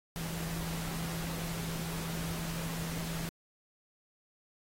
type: tone in noise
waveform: sine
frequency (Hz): 165.6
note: E3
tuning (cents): +8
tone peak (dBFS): -37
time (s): 0.16-3.29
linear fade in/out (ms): 0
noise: pink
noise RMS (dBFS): -41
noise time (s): 0.16-3.29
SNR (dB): +1
effects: AAC 48 kbps